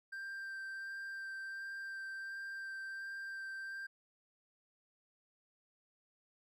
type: tone with vibrato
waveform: triangle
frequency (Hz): 1575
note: G6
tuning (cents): +8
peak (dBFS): -40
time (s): 0.12-3.87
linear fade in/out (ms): 10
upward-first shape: sine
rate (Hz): 1.4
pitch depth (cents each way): 10
effects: none